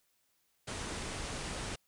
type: low-pass noise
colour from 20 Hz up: pink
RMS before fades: -40 dBFS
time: 0.67-1.76 s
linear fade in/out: 10 ms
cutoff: 10000 Hz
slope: 96 dB/octave
effects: white hiss -75 dBFS RMS until 1.87 s